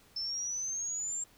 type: exponential sweep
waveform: sine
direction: up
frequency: 5274 to 7459 Hz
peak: -33 dBFS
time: 0.16-1.24 s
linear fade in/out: 5 ms
effects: pink hiss -62 dBFS RMS until 1.37 s